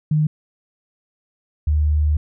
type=tone pair in turn; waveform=sine; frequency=152.9 / 75.44 Hz; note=D#3 / D2; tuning=-30 / +47 cents; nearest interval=octave; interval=1223 cents; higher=first; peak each=-14 dBFS; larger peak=neither; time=0.11-0.27 / 1.67-2.17 s; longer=second; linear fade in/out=5 ms; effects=none